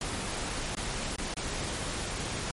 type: noise with dropouts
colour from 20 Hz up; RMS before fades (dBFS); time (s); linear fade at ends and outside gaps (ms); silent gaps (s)
pink; -34; 0.01-2.51; 2; 0.751-0.769 / 1.161-1.183 / 1.34-1.367
effects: MP3 48 kbps